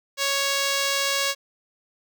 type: tone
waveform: 5% pulse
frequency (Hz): 554.4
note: C#5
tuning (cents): 0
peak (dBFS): -10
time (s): 0.17-1.35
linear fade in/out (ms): 50
effects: none

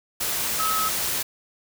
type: tone in noise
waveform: sine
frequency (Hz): 1286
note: E6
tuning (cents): -43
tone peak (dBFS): -23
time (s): 0.59-0.89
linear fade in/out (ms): 10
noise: white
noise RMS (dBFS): -26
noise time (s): 0.2-1.23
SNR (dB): 0
effects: none

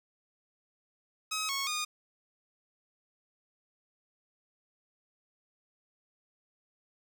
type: tone with pitch steps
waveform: 10% pulse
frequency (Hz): 1273 / 1101 / 1226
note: D#6 / C#6 / D#6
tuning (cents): +39 / -12 / -26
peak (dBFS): -23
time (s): 1.31-1.85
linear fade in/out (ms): 10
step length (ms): 180
effects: none

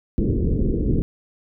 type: low-pass noise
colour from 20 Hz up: pink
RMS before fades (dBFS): -20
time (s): 0.18-1.02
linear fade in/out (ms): 0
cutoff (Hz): 430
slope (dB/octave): 48
effects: none

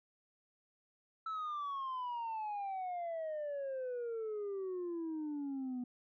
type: exponential sweep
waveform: sine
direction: down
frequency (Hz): 1324 to 244.1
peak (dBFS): -35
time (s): 1.26-5.84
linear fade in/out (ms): 5
effects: tanh soft clip ceiling -36 dBFS

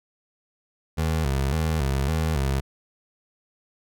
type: tone with vibrato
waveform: 25% pulse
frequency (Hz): 73.42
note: D2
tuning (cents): 0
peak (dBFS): -18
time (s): 0.97-2.61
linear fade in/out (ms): 20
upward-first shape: square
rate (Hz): 1.8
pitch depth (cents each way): 140
effects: none

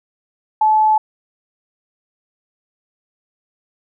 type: tone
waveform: sine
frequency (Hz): 864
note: A5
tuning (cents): -32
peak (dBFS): -10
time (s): 0.61-0.98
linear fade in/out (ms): 5
effects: none

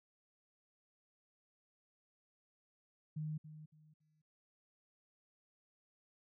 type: tone with echo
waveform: sine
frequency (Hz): 154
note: D#3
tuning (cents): -17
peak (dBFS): -38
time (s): 3.16-3.38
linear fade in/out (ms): 10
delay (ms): 280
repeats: 3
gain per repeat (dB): -12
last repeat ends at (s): 4.22
effects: none

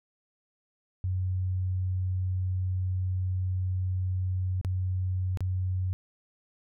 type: tone with dropouts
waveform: sine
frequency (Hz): 92.5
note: F#2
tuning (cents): 0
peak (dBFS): -26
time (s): 1.04-5.93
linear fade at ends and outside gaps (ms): 0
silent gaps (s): 4.613-4.648 / 5.373-5.406
effects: none

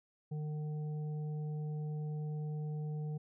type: harmonic tone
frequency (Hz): 151.6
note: D#3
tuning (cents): -45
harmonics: 1 / 3 / 5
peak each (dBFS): -36 / -50 / -57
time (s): 0.31-3.18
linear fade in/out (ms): 10
effects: none

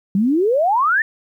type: exponential sweep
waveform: sine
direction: up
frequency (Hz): 185.1 to 1848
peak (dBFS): -13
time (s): 0.15-1.02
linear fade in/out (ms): 2
effects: 9-bit

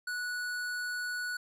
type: tone with hard clipping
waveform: sine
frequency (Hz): 1472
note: F#6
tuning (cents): -9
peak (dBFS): -35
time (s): 0.07-1.37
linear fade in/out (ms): 5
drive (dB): 14
effects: none

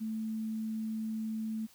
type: tone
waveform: sine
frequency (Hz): 220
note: A3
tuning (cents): 0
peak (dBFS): -33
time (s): 0-1.67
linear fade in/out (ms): 20
effects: white hiss -61 dBFS RMS until 1.74 s

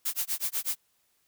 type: noise with tremolo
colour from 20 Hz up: blue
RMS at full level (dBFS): -28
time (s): 0.05-0.77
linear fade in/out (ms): 10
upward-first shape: sine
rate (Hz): 8.1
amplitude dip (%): 100
effects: white hiss -71 dBFS RMS until 1.27 s

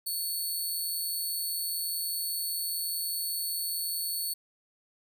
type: tone with amplitude modulation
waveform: 5% pulse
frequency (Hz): 4435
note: C#8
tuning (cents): 0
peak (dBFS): -21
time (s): 0.06-4.34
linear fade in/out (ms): 10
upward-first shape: sine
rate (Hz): 171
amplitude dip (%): 55
effects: none

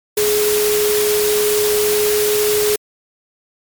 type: tone in noise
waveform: sine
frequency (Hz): 420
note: G#4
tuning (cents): +19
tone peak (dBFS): -14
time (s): 0.17-2.76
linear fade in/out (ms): 5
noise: white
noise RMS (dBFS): -20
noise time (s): 0.17-2.76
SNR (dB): +3
effects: MP3 96 kbps

